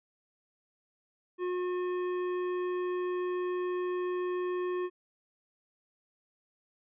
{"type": "tone with tanh clipping", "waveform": "triangle", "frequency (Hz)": 360.7, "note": "F#4", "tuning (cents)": -44, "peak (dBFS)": -32, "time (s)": [1.38, 4.9], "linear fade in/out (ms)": 50, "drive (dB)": 18, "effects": ["resampled to 8000 Hz"]}